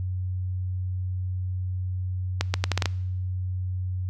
accelerating click train, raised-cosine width 0.2 ms, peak -6 dBFS, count 7, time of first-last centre 2.41-2.857 s, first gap 130 ms, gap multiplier 0.77, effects noise-tail reverb RT60 0.9 s tail -23 dB re dry + added 92 Hz sine -26 dBFS peak until 4.09 s

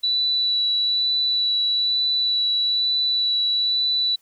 sine tone with vibrato, 3951 Hz, B7, in tune, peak -18 dBFS, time 0.03-4.16 s, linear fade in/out 10 ms, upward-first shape sine, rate 1.1 Hz, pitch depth 10 cents each way, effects white hiss -62 dBFS RMS until 4.21 s

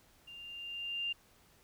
sine tone with level ramp, 2794 Hz, F7, in tune, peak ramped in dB -48 to -32 dBFS, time 0.27-1.13 s, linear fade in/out 10 ms, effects pink hiss -65 dBFS RMS until 1.63 s

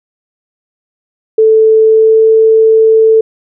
sine tone with pitch glide, 440 to 443.1 Hz, A4 to A4, 0 to +12 cents, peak -3 dBFS, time 1.38-3.21 s, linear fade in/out 5 ms, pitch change +12 cents, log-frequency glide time 1.83-2.26 s, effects none

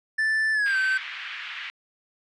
triangle tone with pitch glide, 1760 to 1541 Hz, A6 to G6, 0 to -30 cents, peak -19 dBFS, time 0.18-0.98 s, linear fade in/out 10 ms, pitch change -230 cents, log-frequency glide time 0.53-0.77 s
pink band-pass noise, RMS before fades -36 dBFS, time 0.66-1.7 s, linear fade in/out 0 ms, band 1600 to 3000 Hz, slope 24 dB/octave
effects resampled to 24000 Hz

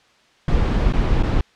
brown noise with dropouts, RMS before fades -17 dBFS, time 0.48-1.41 s, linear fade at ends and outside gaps 2 ms, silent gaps 0.925-0.935 / 1.226-1.233 s, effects white hiss -55 dBFS RMS until 1.55 s + low-pass 4000 Hz 12 dB/octave

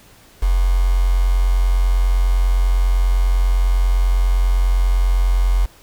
sine tone with quantisation, 45 Hz, F#1, 47 cents flat, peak -12 dBFS, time 0.42-5.66 s, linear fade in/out 10 ms, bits 5, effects pink hiss -48 dBFS RMS until 5.82 s

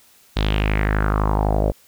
sawtooth tone with low-pass filter sweep, 51.91 Hz, G#1, in tune, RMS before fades -19 dBFS, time 0.36-1.72 s, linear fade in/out 10 ms, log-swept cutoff 3900 to 550 Hz, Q 4, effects white hiss -53 dBFS RMS until 1.87 s

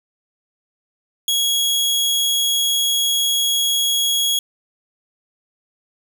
sawtooth tone, 3322 Hz, G#7, in tune, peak -13 dBFS, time 1.28-4.39 s, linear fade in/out 2 ms, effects none

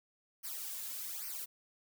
blue noise with flanger, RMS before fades -42 dBFS, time 0.43-1.46 s, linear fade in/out 20 ms, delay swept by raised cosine 0.27 to 2.67 ms, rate 1.2 Hz, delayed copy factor -1, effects none

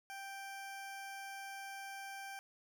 20% pulse tone, 785 Hz, G5, 2 cents sharp, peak -40 dBFS, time 0.1-2.39 s, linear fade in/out 0 ms, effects none

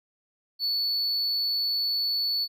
triangle tone, 4445 Hz, C#8, 4 cents sharp, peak -23 dBFS, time 0.59-2.48 s, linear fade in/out 50 ms, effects none

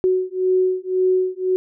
sine beating tone pair, 370 / 371.9 Hz, F#4 / F#4, 0 / +9 cents, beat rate 1.9 Hz, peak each -19 dBFS, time 0.04-1.56 s, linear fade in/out 0 ms, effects none

